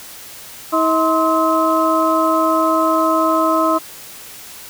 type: harmonic tone with a mistuned harmonic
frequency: 320.9 Hz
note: E4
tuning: 46 cents flat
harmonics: 1 / 2 / 3 / 4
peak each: -18 / -18 / -18 / -18 dBFS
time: 0.72-3.79 s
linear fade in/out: 20 ms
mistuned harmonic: 3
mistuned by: +140 cents
effects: white hiss -36 dBFS RMS until 4.69 s